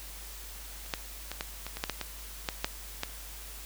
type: clicks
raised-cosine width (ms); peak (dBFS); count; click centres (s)
0.2; -30 / -12 / -18 / -15 / -20 / -20 / -12 / -13 / -16 / -12 / -10 / -13; 12; 0.862 / 0.938 / 1.316 / 1.409 / 1.666 / 1.77 / 1.839 / 1.897 / 2.013 / 2.488 / 2.645 / 3.034
effects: added 50 Hz sine -45 dBFS peak until 3.65 s + white hiss -46 dBFS RMS until 3.65 s